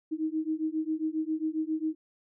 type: beating tone pair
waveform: sine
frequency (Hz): 311.1 / 318.5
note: D#4 / D#4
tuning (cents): 0 / +41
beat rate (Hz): 7.4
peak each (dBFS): -31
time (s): 0.11-1.95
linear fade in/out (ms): 20
effects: none